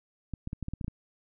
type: clicks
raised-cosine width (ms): 5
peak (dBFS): -22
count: 9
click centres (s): 0.337 / 0.474 / 0.531 / 0.627 / 0.684 / 0.736 / 0.812 / 0.845 / 0.881
effects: none